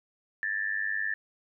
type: tone with amplitude modulation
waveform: sine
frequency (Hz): 1760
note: A6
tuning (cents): 0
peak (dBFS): -24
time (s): 0.43-1.14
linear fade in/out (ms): 0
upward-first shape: sine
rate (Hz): 99.7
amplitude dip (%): 90
effects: none

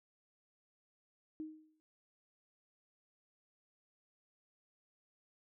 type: tone with exponential decay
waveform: sine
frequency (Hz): 312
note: D#4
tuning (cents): +5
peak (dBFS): -38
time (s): 1.4-1.8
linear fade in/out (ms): 0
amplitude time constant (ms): 85
effects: none

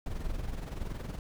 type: noise with amplitude modulation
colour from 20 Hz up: brown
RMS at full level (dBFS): -33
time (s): 0.06-1.19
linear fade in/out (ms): 2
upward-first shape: sine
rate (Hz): 21.4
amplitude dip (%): 65
effects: none

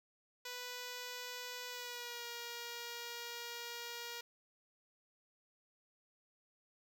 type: tone with pitch glide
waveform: 5% pulse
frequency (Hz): 493.9 to 473.5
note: B4 to A#4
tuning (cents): 0 to +27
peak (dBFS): -32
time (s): 0.45-4.21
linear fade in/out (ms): 5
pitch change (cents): -73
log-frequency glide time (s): 1.69-2.26
effects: none

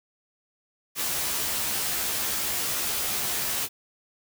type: noise with comb filter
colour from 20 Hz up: white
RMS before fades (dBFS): -28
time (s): 0.95-3.69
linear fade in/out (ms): 50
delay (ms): 14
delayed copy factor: +0.95
effects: none

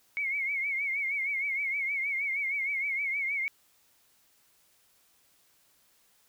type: tone with vibrato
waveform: sine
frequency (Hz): 2200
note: C#7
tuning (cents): -14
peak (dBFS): -28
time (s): 0.17-3.48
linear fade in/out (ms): 0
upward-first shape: triangle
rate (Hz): 6.4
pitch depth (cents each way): 98
effects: white hiss -66 dBFS RMS until 6.28 s

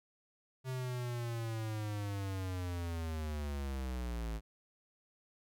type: linear sweep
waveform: square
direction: down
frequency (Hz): 130.81 to 53.4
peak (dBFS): -37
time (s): 0.64-4.41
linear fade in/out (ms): 50
effects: none

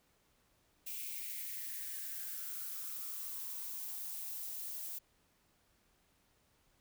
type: noise with high-pass filter sweep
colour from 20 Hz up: violet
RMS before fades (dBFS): -43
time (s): 0.86-4.99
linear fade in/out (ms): 10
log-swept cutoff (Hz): 2500 to 590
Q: 5.2
effects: pink hiss -73 dBFS RMS until 6.8 s

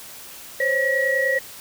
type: tone cluster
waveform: sine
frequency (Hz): 520 / 550 / 1915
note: C5 / C#5 / A#6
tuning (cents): -11 / -14 / +46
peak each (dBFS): -24 / -25 / -20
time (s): 0.6-1.39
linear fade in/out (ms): 5
effects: white hiss -40 dBFS RMS until 1.6 s

